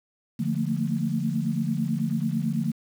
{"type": "chord", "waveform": "sine", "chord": "Bb major seventh", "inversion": "first", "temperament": "equal with one note detuned", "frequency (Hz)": [146.83, 174.61, 220, 229.1], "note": ["D3", "F3", "A3", "Bb3"], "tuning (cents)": [0, 0, 0, -30], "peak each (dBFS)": -29, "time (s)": [0.39, 2.72], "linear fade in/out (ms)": 10, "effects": ["8-bit"]}